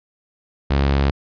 sawtooth tone, 69.3 Hz, C#2, in tune, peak -11 dBFS, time 0.7-1.11 s, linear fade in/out 10 ms, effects resampled to 11025 Hz

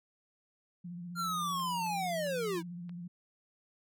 sine tone with vibrato, 174.61 Hz, F3, in tune, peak -40 dBFS, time 0.84-3.08 s, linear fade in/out 10 ms, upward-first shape sine, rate 15 Hz, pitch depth 43 cents each way
square linear sweep, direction down, 1401 to 306.7 Hz, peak -33 dBFS, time 1.15-2.63 s, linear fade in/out 50 ms
clicks, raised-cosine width 0.3 ms, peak -39 dBFS, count 4, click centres 1.598 / 1.865 / 2.267 / 2.894 s
effects none

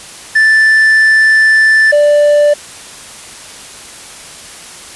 triangle tone pair in turn, 1762 / 588 Hz, A6 / D5, +2 / +2 cents, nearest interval octave + perfect fifth, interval 1900 cents, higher first, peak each -3 dBFS, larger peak neither, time 0.35-1.92 / 1.92-2.54 s, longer first, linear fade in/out 10 ms, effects white hiss -31 dBFS RMS until 4.95 s + resampled to 24000 Hz

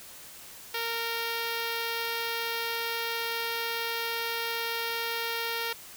5% pulse tone with notch filter, 462.2 Hz, A#4, 15 cents flat, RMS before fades -32 dBFS, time 0.74-5.73 s, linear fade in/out 5 ms, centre 7100 Hz, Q 1.1, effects white hiss -47 dBFS RMS until 5.96 s

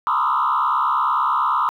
sine tone with frequency modulation, 1125 Hz, C#6, 25 cents sharp, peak -15 dBFS, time 0.07-1.69 s, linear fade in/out 0 ms, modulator 68.9 Hz, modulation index 2.8, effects tanh soft clip ceiling -12 dBFS + 9-bit

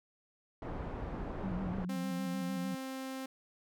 pink low-pass noise, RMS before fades -40 dBFS, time 0.62-1.85 s, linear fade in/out 2 ms, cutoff 1000 Hz, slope 12 dB/octave
sine tone with vibrato, 185 Hz, F#3, in tune, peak -35 dBFS, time 1.43-2.75 s, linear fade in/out 5 ms, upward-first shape square, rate 6.6 Hz, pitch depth 68 cents each way
sawtooth tone, 264.1 Hz, C4, 16 cents sharp, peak -35 dBFS, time 1.89-3.26 s, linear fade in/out 5 ms
effects none

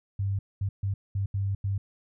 sine tone bursts at uneven times, 98.6 Hz, G2, 11 cents sharp, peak -25 dBFS, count 6, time 0.19-0.39 / 0.61-0.69 / 0.83-0.94 / 1.15-1.26 / 1.34-1.55 / 1.64-1.78 s, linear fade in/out 5 ms, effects none

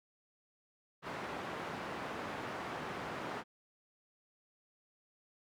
white band-pass noise, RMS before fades -42 dBFS, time 1.02-3.44 s, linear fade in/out 50 ms, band 110 to 1300 Hz, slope 12 dB/octave, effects none

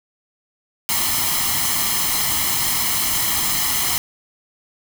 white noise with comb filter, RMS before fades -20 dBFS, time 0.89-3.98 s, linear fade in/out 0 ms, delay 0.97 ms, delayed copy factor +0.7, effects none

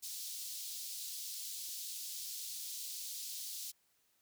pink high-pass noise, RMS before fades -44 dBFS, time 0.02-3.72 s, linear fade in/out 20 ms, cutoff 4000 Hz, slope 24 dB/octave, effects white hiss -75 dBFS RMS until 4.21 s

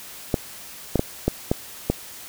clicks, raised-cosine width 2 ms, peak -5 dBFS, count 6, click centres 0.342 / 0.957 / 0.994 / 1.28 / 1.515 / 1.9 s, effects white hiss -40 dBFS RMS until 2.28 s

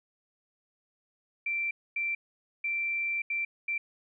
sine tone bursts at uneven times, 2349 Hz, D7, in tune, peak -28 dBFS, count 5, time 1.46-1.71 / 1.96-2.15 / 2.64-3.22 / 3.3-3.45 / 3.68-3.78 s, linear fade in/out 5 ms, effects none

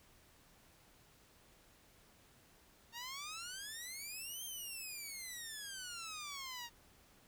10% pulse exponential two-way sweep, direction up then down, 910 to 3199 to 925 Hz, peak -36 dBFS, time 2.92-6.7 s, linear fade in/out 50 ms, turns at 4.44 s, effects pink hiss -66 dBFS RMS until 7.27 s

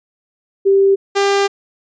sine / sawtooth tone pair in turn, 392 / 398.4 Hz, G4 / G4, 0 / +28 cents, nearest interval unison, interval 28 cents, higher second, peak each -8 dBFS, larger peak neither, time 0.65-0.96 / 1.15-1.48 s, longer second, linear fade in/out 20 ms, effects resampled to 16000 Hz

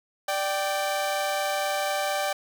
sawtooth tone pair together, 590 / 778.6 Hz, D5 / G5, +8 / -12 cents, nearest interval perfect fourth, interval 480 cents, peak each -24 dBFS, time 0.28-2.33 s, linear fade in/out 5 ms, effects none

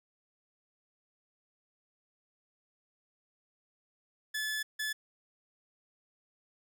sawtooth tone bursts at uneven times, 1726 Hz, A6, 34 cents flat, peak -29 dBFS, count 2, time 4.34-4.63 / 4.79-4.93 s, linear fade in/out 10 ms, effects none

